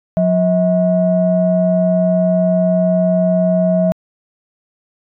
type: tone pair together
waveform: sine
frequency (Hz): 180 / 641.4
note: F#3 / E5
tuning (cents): -47 / -48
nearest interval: octave + minor seventh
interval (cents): 2199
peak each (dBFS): -13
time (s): 0.17-3.92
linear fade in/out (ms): 0
effects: tanh soft clip ceiling -3 dBFS